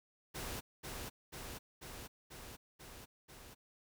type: noise with echo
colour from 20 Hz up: pink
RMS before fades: -43 dBFS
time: 0.34-0.61 s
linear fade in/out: 20 ms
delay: 490 ms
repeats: 6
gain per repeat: -2 dB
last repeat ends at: 3.55 s
effects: none